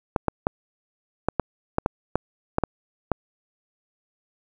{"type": "clicks", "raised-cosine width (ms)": 1, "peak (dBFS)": -6, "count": 11, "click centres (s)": [0.162, 0.283, 0.469, 1.286, 1.397, 1.784, 1.861, 2.156, 2.584, 2.637, 3.117], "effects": ["8-bit"]}